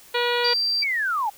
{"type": "harmonic tone", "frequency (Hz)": 482.4, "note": "B4", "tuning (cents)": -41, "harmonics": [1, 2, 3, 4, 5, 6, 7, 8, 9], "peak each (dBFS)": [-24, -27, -29, -30, -31, -32, -32, -33, -34], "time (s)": [0.14, 0.54], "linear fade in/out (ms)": 10}
{"type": "tone", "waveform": "sine", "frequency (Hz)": 4701, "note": "D8", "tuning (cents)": 1, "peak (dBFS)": -20, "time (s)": [0.44, 0.84], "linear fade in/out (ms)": 10}
{"type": "linear sweep", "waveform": "sine", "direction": "down", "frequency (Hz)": [2349, 781], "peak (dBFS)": -21, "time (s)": [0.82, 1.3], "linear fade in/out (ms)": 10}
{"effects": ["white hiss -49 dBFS RMS until 1.37 s"]}